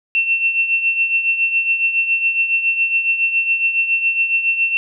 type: tone with tremolo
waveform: sine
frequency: 2700 Hz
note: E7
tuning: 41 cents sharp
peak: -11 dBFS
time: 0.15-4.77 s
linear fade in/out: 0 ms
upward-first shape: triangle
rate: 7.2 Hz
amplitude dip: 70%
effects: none